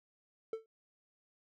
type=tone with exponential decay; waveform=triangle; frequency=445.3 Hz; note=A4; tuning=21 cents sharp; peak=-30 dBFS; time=0.53-0.66 s; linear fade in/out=2 ms; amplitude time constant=27 ms; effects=none